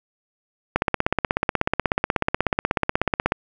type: click train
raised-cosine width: 0.5 ms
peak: -3 dBFS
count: 43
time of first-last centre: 0.76-3.321 s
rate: 16.4 Hz
effects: none